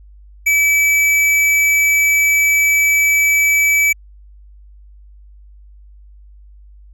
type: tone with hard clipping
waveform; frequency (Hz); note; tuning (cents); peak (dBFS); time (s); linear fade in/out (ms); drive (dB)
sine; 2300; D7; -37; -12; 0.46-3.93; 10; 15
effects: added 50 Hz sine -39 dBFS peak until 6.93 s